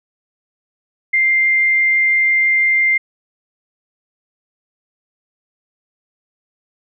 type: tone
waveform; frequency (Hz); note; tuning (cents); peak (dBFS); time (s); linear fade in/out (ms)
sine; 2098; C7; +4; -11; 1.13-2.98; 10
effects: none